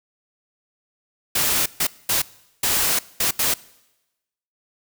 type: noise bursts at uneven times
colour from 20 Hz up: white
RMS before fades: -20 dBFS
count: 6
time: 1.35-1.66 / 1.8-1.87 / 2.09-2.22 / 2.63-2.99 / 3.2-3.31 / 3.39-3.54 s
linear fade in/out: 5 ms
effects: noise-tail reverb RT60 1.0 s tail -22 dB re dry